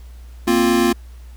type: chord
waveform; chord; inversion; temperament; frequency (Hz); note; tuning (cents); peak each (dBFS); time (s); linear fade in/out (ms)
square; Bb suspended second; none; equal; 233.1 / 261.6 / 349.2; Bb3 / C4 / F4; 0 / 0 / 0; -19 / -20 / -17; 0.47-0.93; 10
effects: added 60 Hz sine -35 dBFS peak until 1.36 s + pink hiss -53 dBFS RMS until 1.36 s